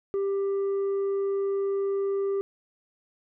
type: tone with tanh clipping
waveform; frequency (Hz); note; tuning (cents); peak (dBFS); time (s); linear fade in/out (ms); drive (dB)
sine; 394.7; G4; +12; -25; 0.14-2.41; 0; 3
effects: none